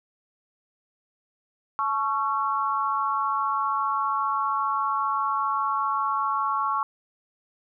sine tone with amplitude modulation, 1108.7 Hz, C#6, in tune, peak -18 dBFS, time 1.79-6.83 s, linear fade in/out 0 ms, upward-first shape sine, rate 245 Hz, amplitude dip 100%, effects none

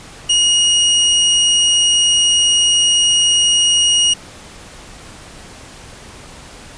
sawtooth tone, 2878 Hz, F#7, 49 cents flat, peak -7 dBFS, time 0.29-4.14 s, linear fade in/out 10 ms, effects pink hiss -37 dBFS RMS until 6.77 s + resampled to 22050 Hz

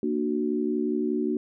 sine chord, Bb augmented, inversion none, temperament equal with one note detuned, 233.1 / 298.3 / 370 Hz, Bb3 / D4 / F#4, 0 / +27 / 0 cents, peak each -28 dBFS, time 0.03-1.37 s, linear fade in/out 2 ms, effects none

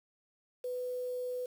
sine tone with quantisation, 498.3 Hz, B4, 15 cents sharp, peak -34 dBFS, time 0.64-1.46 s, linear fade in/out 5 ms, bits 9, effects none

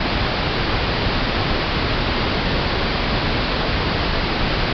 pink low-pass noise, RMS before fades -20 dBFS, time 0-4.73 s, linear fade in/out 5 ms, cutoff 5000 Hz, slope 96 dB/octave, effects none

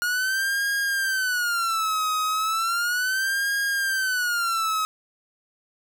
45% pulse tone with vibrato, 1433 Hz, F6, 44 cents sharp, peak -22 dBFS, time 0.02-4.85 s, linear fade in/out 0 ms, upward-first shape sine, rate 0.35 Hz, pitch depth 220 cents each way, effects none

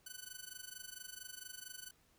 5% pulse tone with amplitude modulation, 1500 Hz, F#6, 23 cents sharp, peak -33 dBFS, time 0.06-1.91 s, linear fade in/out 5 ms, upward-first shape sine, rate 24.4 Hz, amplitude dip 85%, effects pink hiss -71 dBFS RMS until 2.18 s

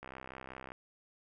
click train, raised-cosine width 0.5 ms, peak -30 dBFS, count 46, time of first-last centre 0.03-0.719 s, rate 65.3 Hz, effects none

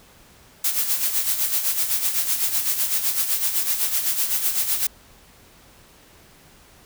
blue noise with tremolo, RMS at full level -20 dBFS, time 0.64-4.87 s, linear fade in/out 5 ms, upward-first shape sine, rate 7.9 Hz, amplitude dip 60%, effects pink hiss -51 dBFS RMS until 6.85 s

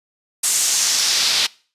pink noise with band-pass filter sweep, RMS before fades -18 dBFS, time 0.43-1.47 s, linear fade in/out 10 ms, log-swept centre 8200 to 3900 Hz, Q 2, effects noise-tail reverb RT60 0.4 s tail -23 dB re dry + resampled to 32000 Hz

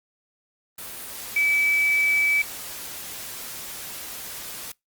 sine tone in noise, 2300 Hz, D7, 37 cents flat, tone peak -18 dBFS, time 1.36-2.42 s, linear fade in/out 5 ms, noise white, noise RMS -36 dBFS, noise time 0.78-4.72 s, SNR +15 dB, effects noise-tail reverb RT60 0.2 s tail -26 dB re dry + Opus 32 kbps

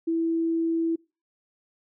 sine tone, 329.6 Hz, E4, in tune, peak -22 dBFS, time 0.07-0.96 s, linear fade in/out 10 ms, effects noise-tail reverb RT60 0.3 s tail -25 dB re dry

